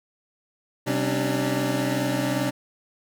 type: tone cluster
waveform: 25% pulse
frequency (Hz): 129.4 / 193.9 / 276.6 / 299.1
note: C3 / G3 / C#4 / D4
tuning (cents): -19 / -19 / -4 / +32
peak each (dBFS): -24 / -28 / -25 / -23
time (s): 0.86-2.51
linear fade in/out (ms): 20
effects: none